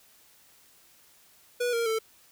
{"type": "tone with pitch steps", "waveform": "square", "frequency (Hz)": [487, 465, 444], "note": ["B4", "A#4", "A4"], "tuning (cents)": [-24, -4, 16], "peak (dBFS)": -26, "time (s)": [1.6, 1.99], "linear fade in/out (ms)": 10, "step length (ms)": 130, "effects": ["white hiss -59 dBFS RMS until 2.31 s"]}